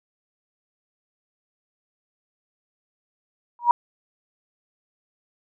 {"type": "tone with exponential growth", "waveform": "sine", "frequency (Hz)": 956, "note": "A#5", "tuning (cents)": 43, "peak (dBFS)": -7, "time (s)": [3.59, 3.71], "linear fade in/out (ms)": 1, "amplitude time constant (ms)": 25, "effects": []}